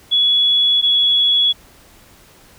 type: tone pair in turn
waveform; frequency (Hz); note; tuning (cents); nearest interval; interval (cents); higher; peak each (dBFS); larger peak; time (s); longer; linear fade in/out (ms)
sine; 3385 / 3372; G#7 / G#7; +32 / +26; unison; 6; first; -11; neither; 0.11-0.82 / 0.82-1.53; neither; 20
effects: pink hiss -47 dBFS RMS until 2.58 s